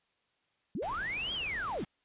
sine linear two-way sweep, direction up then down, 145.1 to 3300 to 145.1 Hz, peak -33 dBFS, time 0.75-1.84 s, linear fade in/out 2 ms, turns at 1.33 s
pink noise, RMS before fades -46 dBFS, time 0.82-1.85 s, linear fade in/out 5 ms
effects white hiss -75 dBFS RMS until 2.04 s + resampled to 8000 Hz

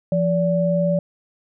sine tone pair together, 171.8 / 577.9 Hz, F3 / D5, -28 / -28 cents, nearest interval octave + major sixth, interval 2100 cents, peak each -19 dBFS, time 0.12-0.99 s, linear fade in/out 2 ms, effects none

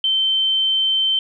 sine tone, 3100 Hz, G7, 20 cents flat, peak -15 dBFS, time 0.04-1.19 s, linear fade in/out 2 ms, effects none

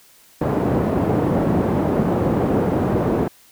pink band-pass noise, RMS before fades -19 dBFS, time 0.41-3.28 s, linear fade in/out 5 ms, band 130 to 600 Hz, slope 12 dB/octave, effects white hiss -51 dBFS RMS until 3.51 s

